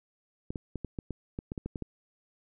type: clicks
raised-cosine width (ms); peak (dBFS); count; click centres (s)
3; -22; 12; 0.505 / 0.558 / 0.757 / 0.847 / 0.988 / 1.107 / 1.389 / 1.519 / 1.578 / 1.66 / 1.758 / 1.823
effects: none